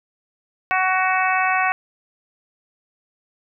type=harmonic tone; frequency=373.5 Hz; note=F#4; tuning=16 cents sharp; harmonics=2 / 3 / 4 / 5 / 6 / 7; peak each=-21 / -23 / -24 / -25 / -26 / -26 dBFS; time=0.71-1.72 s; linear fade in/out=0 ms; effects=none